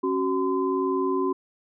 sine tone cluster, 273.5 / 374.8 / 1025 Hz, C#4 / F#4 / C6, -23 / +22 / -36 cents, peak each -27 / -24 / -29 dBFS, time 0.03-1.33 s, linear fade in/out 10 ms, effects none

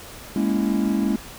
triangle chord, A# half-diminished seventh, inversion third, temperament equal, 207.7 / 233.1 / 277.2 / 329.6 Hz, G#3 / A#3 / C#4 / E4, 0 / 0 / 0 / 0 cents, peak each -20 / -24 / -23 / -25 dBFS, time 0.36-1.16 s, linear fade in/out 2 ms, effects pink hiss -40 dBFS RMS until 1.38 s

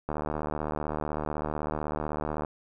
click train, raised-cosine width 1 ms, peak -17 dBFS, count 180, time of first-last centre 0.09-2.448 s, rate 75.9 Hz, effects none

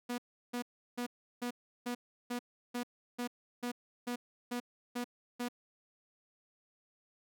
sawtooth tone bursts, 243.2 Hz, B3, 26 cents flat, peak -31 dBFS, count 13, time 0.09-5.486 s, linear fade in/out 10 ms, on 92 ms, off 350 ms, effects none

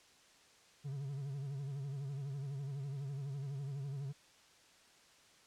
triangle tone with vibrato, 138.59 Hz, C#3, in tune, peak -37 dBFS, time 0.84-4.13 s, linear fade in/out 20 ms, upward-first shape sine, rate 12 Hz, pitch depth 86 cents each way, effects white hiss -64 dBFS RMS until 5.46 s + low-pass 7000 Hz 12 dB/octave

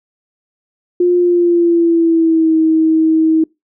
sine tone with pitch glide, 354.2 to 319.2 Hz, F4 to D#4, +24 to +44 cents, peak -8 dBFS, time 1-3.44 s, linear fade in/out 5 ms, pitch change -180 cents, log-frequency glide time 1.17-2.56 s, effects noise-tail reverb RT60 0.2 s tail -24 dB re dry

